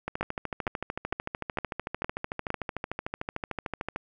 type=two click trains; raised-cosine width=0.5 ms; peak=-13 / -16 dBFS; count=6 / 53; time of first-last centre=0.21-2.504 / 0.08-3.961 s; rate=2.18 / 13.4 Hz; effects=none